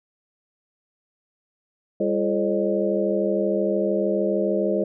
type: tone cluster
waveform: sine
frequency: 199.8 / 342.9 / 429.5 / 536 / 609 Hz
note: G3 / F4 / A4 / C5 / D#5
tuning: +33 / -32 / -42 / +42 / -37 cents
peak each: -26 dBFS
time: 2-4.84 s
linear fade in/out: 5 ms
effects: none